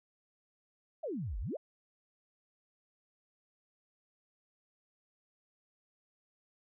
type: exponential two-way sweep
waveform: sine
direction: down then up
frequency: 705 to 41.07 to 705 Hz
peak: -35 dBFS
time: 1.03-1.57 s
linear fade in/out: 10 ms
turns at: 1.39 s
effects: none